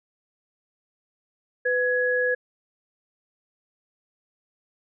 sine tone pair together, 499.3 / 1675.9 Hz, B4 / G#6, +19 / +15 cents, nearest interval octave + major sixth, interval 2096 cents, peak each -23 dBFS, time 1.65-2.35 s, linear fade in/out 10 ms, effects none

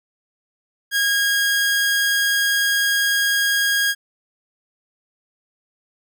sawtooth tone, 1634 Hz, G#6, 29 cents flat, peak -13 dBFS, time 0.91-3.95 s, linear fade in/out 50 ms, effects none

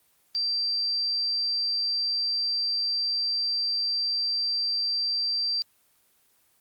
sine tone, 4699 Hz, D8, in tune, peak -24 dBFS, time 0.35-5.62 s, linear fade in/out 0 ms, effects white hiss -65 dBFS RMS until 6.6 s + Opus 24 kbps

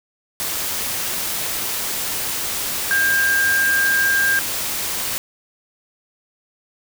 sine tone in noise, 1600 Hz, G6, 35 cents sharp, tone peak -15 dBFS, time 2.91-4.39 s, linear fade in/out 0 ms, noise white, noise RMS -24 dBFS, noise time 0.4-5.18 s, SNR +6 dB, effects none

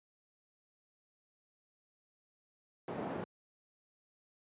white band-pass noise, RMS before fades -40 dBFS, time 2.88-3.24 s, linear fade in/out 2 ms, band 130 to 560 Hz, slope 12 dB/octave, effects high-pass 80 Hz 12 dB/octave + resampled to 8000 Hz

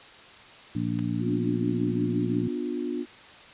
harmonic tone, 58.1 Hz, A#1, 5 cents flat, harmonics 2 / 3 / 4 / 5, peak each -31 / -31 / -31 / -31 dBFS, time 0.75-2.48 s, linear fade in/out 5 ms
clicks, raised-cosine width 0.2 ms, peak -25 dBFS, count 2, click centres 0.989 / 0.993 s
sine chord, B diminished, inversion none, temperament just, 246.9 / 296.3 / 355.6 Hz, B3 / D4 / F4, 0 / +15 / +31 cents, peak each -32 dBFS, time 1.19-3.06 s, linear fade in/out 50 ms
effects white hiss -48 dBFS RMS until 3.53 s + resampled to 8000 Hz

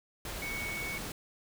sine tone in noise, 2225 Hz, C#7, 6 cents sharp, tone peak -36 dBFS, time 0.42-0.98 s, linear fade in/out 2 ms, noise pink, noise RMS -40 dBFS, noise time 0.25-1.12 s, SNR +1 dB, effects none

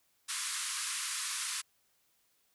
white band-pass noise, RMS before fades -37 dBFS, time 0.28-1.62 s, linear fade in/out 20 ms, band 1000 to 11000 Hz, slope 96 dB/octave, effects white hiss -73 dBFS RMS until 2.54 s

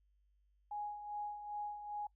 sine tone with tremolo, 830.6 Hz, G#5, in tune, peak -38 dBFS, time 0.71-2.07 s, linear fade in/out 5 ms, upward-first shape sine, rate 2.5 Hz, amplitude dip 60%, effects noise-tail reverb RT60 0.1 s tail -22 dB re dry + added 50 Hz sine -70 dBFS peak until 2.15 s

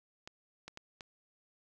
clicks, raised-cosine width 0.2 ms, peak -28 dBFS, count 4, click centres 0.275 / 0.68 / 0.774 / 1.008 s, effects none

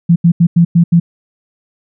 sine tone bursts at uneven times, 170 Hz, F3, 46 cents flat, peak -4 dBFS, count 6, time 0.09-0.16 / 0.24-0.32 / 0.4-0.47 / 0.56-0.65 / 0.75-0.84 / 0.92-1 s, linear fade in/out 10 ms, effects none

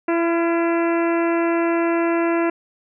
harmonic tone with a mistuned harmonic, 336.3 Hz, E4, 35 cents sharp, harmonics 1 / 2 / 3 / 4 / 5 / 6 / 7 / 8, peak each -18 / -24 / -28 / -30 / -32 / -34 / -35 / -36 dBFS, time 0.08-2.5 s, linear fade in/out 5 ms, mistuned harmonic 4, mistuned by +34 cents, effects none

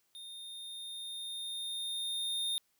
square tone with level ramp, 3656 Hz, A#7, 34 cents flat, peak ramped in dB -46 to -32 dBFS, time 0.15-2.58 s, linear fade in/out 0 ms, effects white hiss -75 dBFS RMS until 2.79 s

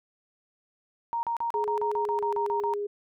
sine tone bursts, 932.3 Hz, A#5, in tune, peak -26 dBFS, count 12, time 1.13-2.737 s, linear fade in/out 0 ms, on 100 ms, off 37 ms
sine tone with pitch glide, 419.5 to 410.2 Hz, G#4 to G#4, +17 to -21 cents, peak -28 dBFS, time 1.54-2.87 s, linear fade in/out 10 ms, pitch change -38 cents, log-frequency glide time 1.86-2.38 s
effects none

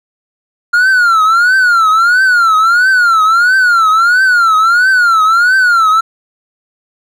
triangle tone with vibrato, 1401 Hz, F6, 5 cents sharp, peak -4 dBFS, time 0.73-6.01 s, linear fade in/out 10 ms, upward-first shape triangle, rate 1.5 Hz, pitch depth 190 cents each way, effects none

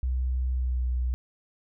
sine tone with pitch glide, 63.4 to 61.99 Hz, B1 to B1, +46 to +7 cents, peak -24 dBFS, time 0.03-1.14 s, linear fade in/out 0 ms, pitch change -39 cents, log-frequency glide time 0.51-0.86 s, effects none

